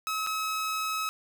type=tone with dropouts; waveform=sawtooth; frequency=1284 Hz; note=E6; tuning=46 cents flat; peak=-25 dBFS; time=0.07-1.09 s; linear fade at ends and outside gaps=0 ms; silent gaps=0.265-0.271 s; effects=none